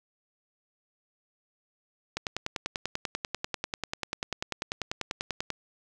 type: click train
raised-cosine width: 0.2 ms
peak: -13 dBFS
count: 35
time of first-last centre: 2.17-5.503 s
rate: 10.2 Hz
effects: none